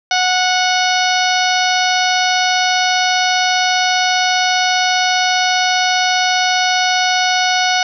harmonic tone, 735 Hz, F#5, 12 cents flat, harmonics 1 / 2 / 3 / 4 / 5 / 6 / 7 / 8, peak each -16 / -19 / -21 / -22 / -23 / -24 / -24 / -25 dBFS, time 0.11-7.83 s, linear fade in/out 2 ms, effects none

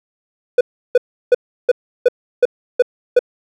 triangle tone bursts, 493.9 Hz, B4, in tune, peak -4 dBFS, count 8, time 0.58-3.192 s, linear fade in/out 5 ms, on 29 ms, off 340 ms, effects none

